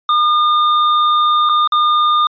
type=tone with dropouts; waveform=square; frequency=1213 Hz; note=D#6; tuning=44 cents flat; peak=-11 dBFS; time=0.09-2.27 s; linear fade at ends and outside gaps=2 ms; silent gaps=1.491-1.495 / 1.675-1.721 s; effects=resampled to 11025 Hz